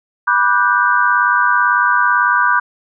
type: chord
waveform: sine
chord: G major seventh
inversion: first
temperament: just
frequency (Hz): 980 / 1176 / 1470 / 1568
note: B5 / D6 / F#6 / G6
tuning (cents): -14 / +2 / -12 / 0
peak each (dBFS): -16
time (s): 0.27-2.6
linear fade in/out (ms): 10
effects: none